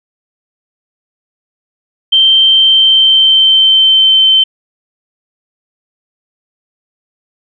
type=tone with pitch glide; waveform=sine; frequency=3131 to 3091 Hz; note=G7 to G7; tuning=-3 to -25 cents; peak=-4 dBFS; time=2.12-4.44 s; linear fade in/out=10 ms; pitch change=-22 cents; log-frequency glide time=2.43-4.29 s; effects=none